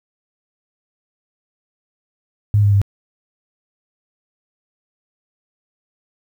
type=tone with pitch steps; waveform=sine; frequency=103.83 / 101.75 / 99.72 Hz; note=G#2 / G#2 / G2; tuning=0 / -35 / +30 cents; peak=-10 dBFS; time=2.54-2.816 s; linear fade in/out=0 ms; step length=92 ms; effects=8-bit